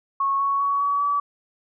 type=tone with pitch steps; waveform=sine; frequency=1100 / 1111.5 / 1123.1 / 1134.9 / 1146.7 Hz; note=C#6 / C#6 / C#6 / C#6 / D6; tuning=-14 / +4 / +22 / +40 / -42 cents; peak=-19 dBFS; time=0.2-1.2 s; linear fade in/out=5 ms; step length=200 ms; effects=none